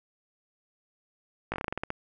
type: slowing click train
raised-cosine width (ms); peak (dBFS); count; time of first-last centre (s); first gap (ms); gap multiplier
0.5; -16; 11; 1.52-1.904; 18; 1.16
effects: none